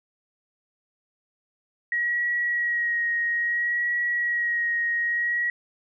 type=tone with vibrato; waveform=sine; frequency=1900 Hz; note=A#6; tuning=33 cents sharp; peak=-22 dBFS; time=1.92-5.5 s; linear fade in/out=2 ms; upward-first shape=sine; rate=0.6 Hz; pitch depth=20 cents each way; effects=none